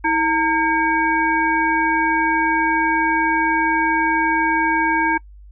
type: harmonic tone with a mistuned harmonic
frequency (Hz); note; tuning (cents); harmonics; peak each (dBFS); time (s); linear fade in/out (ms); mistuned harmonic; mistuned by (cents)
322.3; E4; -39; 1 / 3 / 5 / 7; -22 / -18 / -21 / -24; 0.04-5.18; 10; 3; -97
effects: noise-tail reverb RT60 0.1 s tail -25 dB re dry + added 50 Hz sine -39 dBFS peak until 5.51 s